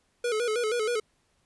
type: tone with vibrato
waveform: square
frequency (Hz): 455.9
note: A#4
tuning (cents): -39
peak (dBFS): -26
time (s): 0.24-1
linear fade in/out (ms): 5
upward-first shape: square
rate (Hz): 6.3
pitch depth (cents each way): 97
effects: pink hiss -70 dBFS RMS until 1.45 s + resampled to 24000 Hz